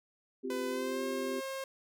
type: chord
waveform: sine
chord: C suspended fourth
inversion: none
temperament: equal with one note detuned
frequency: 259.1 / 349.2 / 392 Hz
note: C4 / F4 / G4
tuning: -17 / 0 / 0 cents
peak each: -38 / -43 / -37 dBFS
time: 0.43-1.41 s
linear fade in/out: 20 ms
type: tone with pitch glide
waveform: sawtooth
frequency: 503 to 536 Hz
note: B4 to C5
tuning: +32 to +42 cents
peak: -33 dBFS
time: 0.5-1.64 s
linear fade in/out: 2 ms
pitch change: +110 cents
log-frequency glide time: 0.68-1.04 s
effects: none